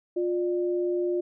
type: tone pair together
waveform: sine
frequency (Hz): 353.8 / 597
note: F4 / D5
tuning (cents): +23 / +28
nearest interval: major sixth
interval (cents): 905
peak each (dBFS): -24 / -34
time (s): 0.16-1.21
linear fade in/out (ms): 10
effects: none